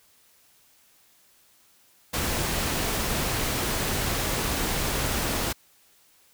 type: noise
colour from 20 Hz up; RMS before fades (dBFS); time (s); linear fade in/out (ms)
pink; -27; 2.13-5.53; 10
effects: white hiss -60 dBFS RMS until 6.33 s